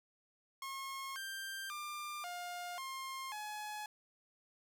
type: tone with pitch steps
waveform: sawtooth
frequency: 1081 / 1580 / 1194 / 708 / 1064 / 845 Hz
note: C#6 / G6 / D6 / F5 / C6 / G#5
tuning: -44 / +13 / +28 / +23 / +29 / +30 cents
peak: -38 dBFS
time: 0.62-3.86 s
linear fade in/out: 2 ms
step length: 540 ms
effects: none